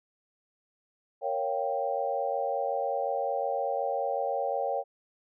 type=chord; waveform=sine; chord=G half-diminished seventh; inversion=first; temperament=equal; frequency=466.2 / 554.4 / 698.5 / 784 Hz; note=Bb4 / Db5 / F5 / G5; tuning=0 / 0 / 0 / 0 cents; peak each=-35 / -31 / -34 / -32 dBFS; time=1.21-4.84 s; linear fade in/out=50 ms; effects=none